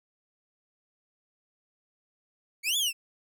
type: exponential two-way sweep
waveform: sawtooth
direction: up then down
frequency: 2184 to 3520 to 2596 Hz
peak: -22 dBFS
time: 2.63-2.93 s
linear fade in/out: 50 ms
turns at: 2.77 s
effects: none